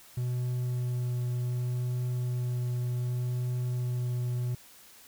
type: tone with vibrato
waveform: triangle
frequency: 123.47 Hz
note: B2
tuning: in tune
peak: -26 dBFS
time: 0.17-4.55 s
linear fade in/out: 5 ms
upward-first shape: triangle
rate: 0.67 Hz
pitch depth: 11 cents each way
effects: white hiss -54 dBFS RMS until 5.07 s